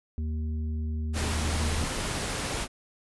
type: harmonic tone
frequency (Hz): 77.78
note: D#2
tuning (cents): 0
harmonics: 1 / 3 / 5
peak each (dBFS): -28 / -38 / -51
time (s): 0.18-1.84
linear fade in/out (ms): 0
type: noise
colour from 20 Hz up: pink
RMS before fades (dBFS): -31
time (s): 1.13-2.68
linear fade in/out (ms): 50
effects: resampled to 24000 Hz